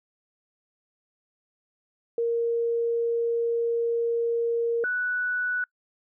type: tone pair in turn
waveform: sine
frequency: 466.2 / 1480.1 Hz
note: A#4 / F#6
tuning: 0 / 0 cents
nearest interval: octave + minor sixth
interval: 2000 cents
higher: second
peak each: -22 / -24 dBFS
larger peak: first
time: 2.18-4.84 / 4.84-5.64 s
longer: first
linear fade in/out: 2 ms
effects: noise-tail reverb RT60 0.1 s tail -26 dB re dry